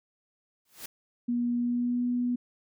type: noise with exponential growth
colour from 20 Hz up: white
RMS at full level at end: -36 dBFS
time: 0.65-0.86 s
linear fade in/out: 5 ms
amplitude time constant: 45 ms
type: tone with pitch glide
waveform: sine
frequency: 240.6 to 244.8 Hz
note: B3 to B3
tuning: -45 to -15 cents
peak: -25 dBFS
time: 1.28-2.36 s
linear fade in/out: 10 ms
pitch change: +30 cents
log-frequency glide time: 1.57-2.05 s
effects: none